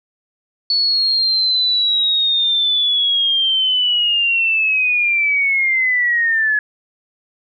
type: linear sweep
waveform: sine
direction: down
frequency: 4435 to 1692 Hz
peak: -13 dBFS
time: 0.7-6.59 s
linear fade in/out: 2 ms
effects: none